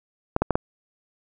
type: clicks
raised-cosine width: 1 ms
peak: -6 dBFS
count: 4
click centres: 0.364 / 0.42 / 0.507 / 0.555 s
effects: none